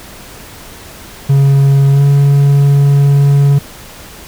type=tone with pitch glide; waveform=triangle; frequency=138.4 to 141.14 Hz; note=C#3 to C#3; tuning=-2 to +32 cents; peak=-3 dBFS; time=1.29-3.59 s; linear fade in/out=10 ms; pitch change=+34 cents; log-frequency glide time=1.91-2.02 s; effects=pink hiss -33 dBFS RMS until 4.27 s